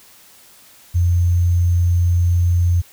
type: tone with sample-and-hold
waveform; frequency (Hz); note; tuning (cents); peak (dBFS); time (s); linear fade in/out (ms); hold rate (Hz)
sine; 87.31; F2; 0; -12; 0.94-2.82; 20; 6300
effects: white hiss -47 dBFS RMS until 2.92 s